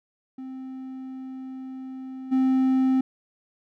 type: tone with level steps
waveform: triangle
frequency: 261.6 Hz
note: C4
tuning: in tune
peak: -32 / -16 dBFS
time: 0.38-3.01 s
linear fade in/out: 5 ms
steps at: 2.31 s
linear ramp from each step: 20 ms
effects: none